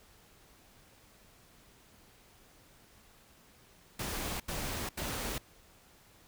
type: noise bursts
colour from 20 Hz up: pink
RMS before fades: -37 dBFS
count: 3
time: 3.99-5.382 s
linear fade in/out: 5 ms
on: 410 ms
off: 81 ms
effects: pink hiss -61 dBFS RMS until 6.27 s